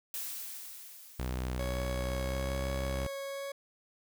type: noise with exponential decay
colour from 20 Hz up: blue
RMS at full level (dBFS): -37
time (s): 0.14-2.58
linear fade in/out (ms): 1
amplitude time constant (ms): 530
type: tone with pitch glide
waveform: sawtooth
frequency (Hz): 63 to 66.06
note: B1 to C2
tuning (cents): +35 to +17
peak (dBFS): -29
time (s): 1.19-3.07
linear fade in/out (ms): 5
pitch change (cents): +82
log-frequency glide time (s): 2.04-2.44
type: tone with vibrato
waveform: 40% pulse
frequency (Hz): 554.4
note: C#5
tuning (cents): 0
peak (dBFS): -36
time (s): 1.59-3.52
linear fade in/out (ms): 5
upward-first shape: sine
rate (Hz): 1.1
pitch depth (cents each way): 10
effects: none